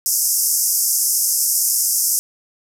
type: band-pass noise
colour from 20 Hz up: white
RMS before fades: -18 dBFS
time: 0.06-2.19 s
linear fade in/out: 0 ms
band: 5100 to 14000 Hz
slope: 96 dB/octave
effects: none